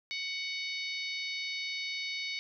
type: harmonic tone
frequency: 744 Hz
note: F#5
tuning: 9 cents sharp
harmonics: 3 / 4 / 5 / 6 / 7 / 8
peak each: -37 / -45 / -40 / -41 / -49 / -52 dBFS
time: 0.11-2.39 s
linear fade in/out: 0 ms
effects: none